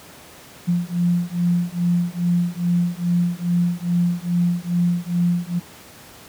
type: beating tone pair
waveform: sine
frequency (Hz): 173.4 / 175.8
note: F3 / F3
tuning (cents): -12 / +12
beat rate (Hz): 2.4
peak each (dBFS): -20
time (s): 0.67-5.6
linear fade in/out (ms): 20
effects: pink hiss -43 dBFS RMS until 6.28 s + high-pass 100 Hz 12 dB/octave